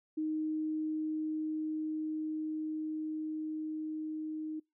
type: tone with level ramp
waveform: sine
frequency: 311.1 Hz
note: D#4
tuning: in tune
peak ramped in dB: -31 to -36 dBFS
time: 0.17-4.6 s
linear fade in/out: 10 ms
effects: noise-tail reverb RT60 0.2 s tail -25 dB re dry